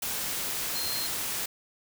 sine tone in noise, 4186 Hz, C8, in tune, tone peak -33 dBFS, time 0.75-1.07 s, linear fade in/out 5 ms, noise white, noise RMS -32 dBFS, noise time 0.02-1.46 s, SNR -4 dB, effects none

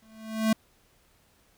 square tone with exponential growth, 220.2 Hz, A3, 2 cents sharp, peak -19 dBFS, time 0.02-0.53 s, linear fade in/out 5 ms, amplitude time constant 110 ms, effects pink hiss -64 dBFS RMS until 1.57 s

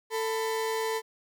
35% pulse tone pair together, 444.4 / 997 Hz, A4 / B5, +17 / +16 cents, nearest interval octave + major second, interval 1399 cents, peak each -27 / -33 dBFS, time 0.1-1.02 s, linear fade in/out 50 ms, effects none

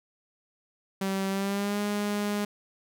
sawtooth tone with pitch glide, 193.4 to 206.1 Hz, G3 to G#3, -23 to -13 cents, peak -23 dBFS, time 1.01-2.45 s, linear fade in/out 5 ms, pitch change +110 cents, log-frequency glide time 1.29-1.8 s, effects none

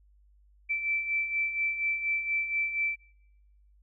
sine beating tone pair, 2326 / 2330.2 Hz, D7 / D7, -17 / -14 cents, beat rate 4.2 Hz, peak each -35 / -28 dBFS, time 0.69-2.96 s, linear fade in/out 20 ms, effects noise-tail reverb RT60 1.0 s tail -26 dB re dry + added 50 Hz sine -58 dBFS peak until 3.82 s

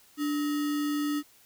sine tone with sample-and-hold, 293.7 Hz, D4, in tune, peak -26 dBFS, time 0.17-1.23 s, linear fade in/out 50 ms, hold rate 1575 Hz, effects white hiss -59 dBFS RMS until 1.45 s

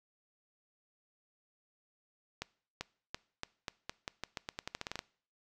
accelerating click train, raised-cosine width 0.2 ms, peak -20 dBFS, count 18, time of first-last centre 2.42-4.991 s, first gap 390 ms, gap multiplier 0.86, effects noise-tail reverb RT60 0.5 s tail -22 dB re dry

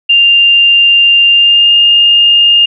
sine tone with pitch glide, 2794 to 2823 Hz, F7 to F7, 0 to +18 cents, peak -3 dBFS, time 0.09-2.66 s, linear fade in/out 10 ms, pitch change +18 cents, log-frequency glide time 1.3-1.74 s, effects none

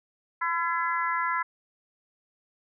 harmonic tone, 337.7 Hz, E4, 42 cents sharp, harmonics 3 / 4 / 5 / 6, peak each -28 / -30 / -32 / -34 dBFS, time 0.41-1.43 s, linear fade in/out 10 ms, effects none

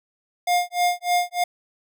square tone with tremolo, 709 Hz, F5, 26 cents sharp, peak -17 dBFS, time 0.47-1.44 s, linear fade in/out 5 ms, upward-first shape sine, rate 3.3 Hz, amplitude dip 100%, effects none

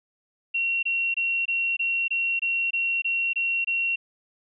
sine tone bursts, 2736 Hz, F7, 36 cents flat, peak -22 dBFS, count 11, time 0.54-3.96 s, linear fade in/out 10 ms, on 290 ms, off 23 ms, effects none

